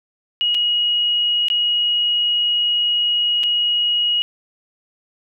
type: tone with dropouts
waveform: sine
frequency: 2895 Hz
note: F#7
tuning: 38 cents flat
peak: -15 dBFS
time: 0.41-4.22 s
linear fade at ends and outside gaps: 0 ms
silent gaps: 0.545-0.549 / 1.484-1.501 / 3.433-3.437 s
effects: none